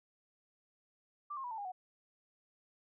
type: tone with pitch steps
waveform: sine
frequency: 1174.7 / 1071 / 976.5 / 890.3 / 811.7 / 740 Hz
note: D6 / C6 / B5 / A5 / G#5 / F#5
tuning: 0 / +40 / -20 / +20 / -40 / 0 cents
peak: -39 dBFS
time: 1.3-1.72 s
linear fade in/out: 10 ms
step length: 70 ms
effects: none